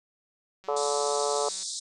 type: click train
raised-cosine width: 0.2 ms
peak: -34 dBFS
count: 189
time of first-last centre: 0.64-1.629 s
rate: 190 Hz
type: harmonic tone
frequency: 144.3 Hz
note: D3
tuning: 30 cents flat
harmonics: 3 / 4 / 5 / 6 / 7 / 8 / 9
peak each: -29 / -31 / -33 / -35 / -36 / -37 / -38 dBFS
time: 0.68-1.49 s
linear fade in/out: 5 ms
type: band-pass noise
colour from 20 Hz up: white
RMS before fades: -35 dBFS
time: 0.76-1.8 s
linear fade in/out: 10 ms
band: 3600 to 8900 Hz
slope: 96 dB/octave
effects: none